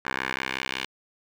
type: tone with band-pass filter sweep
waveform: 10% pulse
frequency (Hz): 65.41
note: C2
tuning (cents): 0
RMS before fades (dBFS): -31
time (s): 0.05-0.86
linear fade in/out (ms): 5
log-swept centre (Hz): 1600 to 2900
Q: 1.7
effects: none